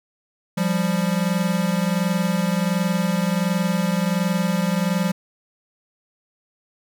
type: tone pair together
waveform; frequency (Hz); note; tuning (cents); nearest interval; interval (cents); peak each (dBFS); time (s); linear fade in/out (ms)
square; 174.62 / 196; F3 / G3; 0 / 0; major second; 200; -22 / -23; 0.57-5.12; 10
effects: none